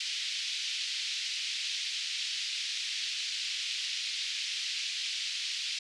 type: band-pass noise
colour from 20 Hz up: white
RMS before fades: -35 dBFS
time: 0-5.79 s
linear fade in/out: 5 ms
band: 2500 to 4900 Hz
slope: 24 dB/octave
effects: resampled to 24000 Hz